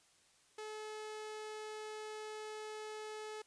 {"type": "tone", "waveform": "sawtooth", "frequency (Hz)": 429.7, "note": "A4", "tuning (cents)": -41, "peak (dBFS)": -40, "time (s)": [0.58, 3.42], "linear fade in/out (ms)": 5, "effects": ["white hiss -69 dBFS RMS until 3.46 s", "resampled to 22050 Hz"]}